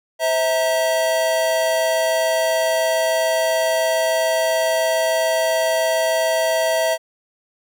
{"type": "tone cluster", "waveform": "square", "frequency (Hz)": [522, 649, 926], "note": ["C5", "E5", "A#5"], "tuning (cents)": [-4, -27, -12], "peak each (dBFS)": [-27, -18, -27], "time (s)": [0.19, 6.98], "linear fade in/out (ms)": 50, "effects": []}